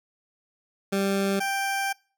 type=tone pair in turn; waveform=20% pulse; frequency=196.5 / 786 Hz; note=G3 / G5; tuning=+4 / +4 cents; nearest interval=2 octaves; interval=2400 cents; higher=second; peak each=-18 / -20 dBFS; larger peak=first; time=0.92-1.4 / 1.4-1.93 s; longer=second; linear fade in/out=10 ms; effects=noise-tail reverb RT60 0.4 s tail -25 dB re dry